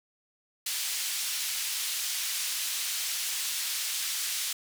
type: band-pass noise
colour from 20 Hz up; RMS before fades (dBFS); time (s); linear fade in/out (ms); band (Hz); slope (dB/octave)
pink; -32; 0.66-4.53; 5; 3200 to 15000; 12
effects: none